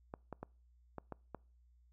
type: clicks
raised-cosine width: 1 ms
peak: -29 dBFS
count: 6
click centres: 0.139 / 0.327 / 0.43 / 0.983 / 1.123 / 1.347 s
effects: noise-tail reverb RT60 0.4 s tail -26 dB re dry + added 60 Hz sine -64 dBFS peak until 1.92 s